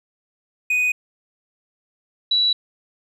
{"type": "tone pair in turn", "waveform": ["triangle", "sine"], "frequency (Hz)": [2489, 3929], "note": ["D#7", "B7"], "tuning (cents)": [0, -10], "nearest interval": "minor sixth", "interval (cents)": 790, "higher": "second", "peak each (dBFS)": -15, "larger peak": "neither", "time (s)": [[0.7, 0.92], [2.31, 2.53]], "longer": "neither", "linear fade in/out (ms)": 5, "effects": []}